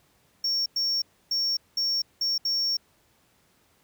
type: tone bursts at uneven times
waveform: triangle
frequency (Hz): 5500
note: F8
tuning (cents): -27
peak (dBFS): -22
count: 6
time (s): 0.44-0.66 / 0.76-1.02 / 1.31-1.57 / 1.77-2.02 / 2.21-2.38 / 2.45-2.77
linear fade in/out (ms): 5
effects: pink hiss -64 dBFS RMS until 3.83 s + high-pass 60 Hz 12 dB/octave

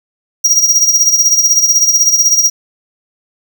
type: tone with tremolo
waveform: square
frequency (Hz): 5710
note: F8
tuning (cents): +37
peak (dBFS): -5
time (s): 0.44-2.5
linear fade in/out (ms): 10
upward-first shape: sine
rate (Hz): 16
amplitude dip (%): 65
effects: none

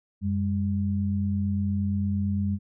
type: tone pair together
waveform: sine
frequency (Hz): 92.5 / 201.2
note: F#2 / G3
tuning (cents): 0 / +45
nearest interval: octave + minor second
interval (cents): 1345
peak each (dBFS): -26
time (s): 0.21-2.59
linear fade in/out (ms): 50
effects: none

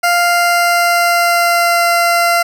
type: tone with pitch glide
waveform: 20% pulse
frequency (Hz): 698 to 688.4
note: F5 to F5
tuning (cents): -1 to -25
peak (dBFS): -5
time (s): 0.03-2.43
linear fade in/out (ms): 10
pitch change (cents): -24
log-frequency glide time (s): 0.18-1.84
effects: none

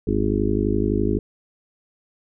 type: harmonic tone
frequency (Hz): 51.8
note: G#1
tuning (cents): -4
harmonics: 1 / 2 / 4 / 5 / 6 / 7 / 8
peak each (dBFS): -26 / -26 / -26 / -26 / -26 / -26 / -26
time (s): 0.07-1.19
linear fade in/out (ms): 5
effects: none

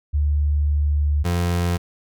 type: tone pair in turn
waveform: sine / 30% pulse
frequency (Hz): 73.42 / 87.31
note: D2 / F2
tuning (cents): 0 / 0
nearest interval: minor third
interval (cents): 300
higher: second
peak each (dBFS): -16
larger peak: neither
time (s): 0.13-1.24 / 1.24-1.78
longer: first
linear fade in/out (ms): 20
effects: none

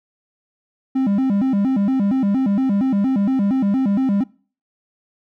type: tone with vibrato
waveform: triangle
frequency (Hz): 230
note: A#3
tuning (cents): -23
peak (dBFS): -13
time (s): 0.95-4.24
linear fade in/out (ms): 10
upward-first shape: square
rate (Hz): 4.3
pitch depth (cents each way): 240
effects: noise-tail reverb RT60 0.4 s tail -22 dB re dry

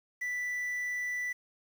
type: tone with quantisation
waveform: triangle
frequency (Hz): 1975.5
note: B6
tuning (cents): 0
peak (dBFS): -30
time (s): 0.21-1.33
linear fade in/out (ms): 10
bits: 9
effects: none

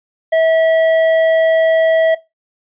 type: tone with tanh clipping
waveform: triangle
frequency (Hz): 648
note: E5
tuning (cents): -30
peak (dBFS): -11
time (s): 0.32-2.15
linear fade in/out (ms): 10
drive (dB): 13
effects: noise-tail reverb RT60 0.2 s tail -17 dB re dry + resampled to 8000 Hz

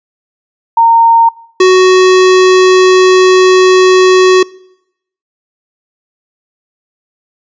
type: tone pair in turn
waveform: sine / square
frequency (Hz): 920 / 371.3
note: A#5 / F#4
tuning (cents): -23 / +6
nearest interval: octave + major third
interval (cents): 1571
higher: first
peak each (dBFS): -3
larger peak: neither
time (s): 0.77-1.29 / 1.6-4.43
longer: second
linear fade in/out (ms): 5
effects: noise-tail reverb RT60 0.8 s tail -24 dB re dry + resampled to 16000 Hz

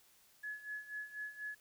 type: tone with tremolo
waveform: sine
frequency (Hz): 1700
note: G#6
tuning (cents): +40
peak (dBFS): -39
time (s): 0.43-1.55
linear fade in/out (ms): 10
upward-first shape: sine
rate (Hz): 4.1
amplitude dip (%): 80
effects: white hiss -67 dBFS RMS until 1.6 s

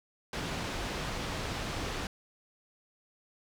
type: low-pass noise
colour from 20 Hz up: pink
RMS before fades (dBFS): -36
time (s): 0.33-2.07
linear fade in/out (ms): 2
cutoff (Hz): 5300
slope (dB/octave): 12
effects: none

